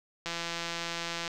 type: click train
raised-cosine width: 0.2 ms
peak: -17 dBFS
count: 173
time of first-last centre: 0.26-1.278 s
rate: 169 Hz
effects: none